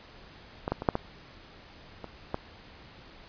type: clicks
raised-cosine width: 1 ms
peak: -15 / -13 / -20 / -7 / -13 / -24 / -15 dBFS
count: 7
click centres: 0.679 / 0.72 / 0.821 / 0.888 / 0.954 / 2.043 / 2.344 s
effects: pink hiss -51 dBFS RMS until 3.28 s + resampled to 11025 Hz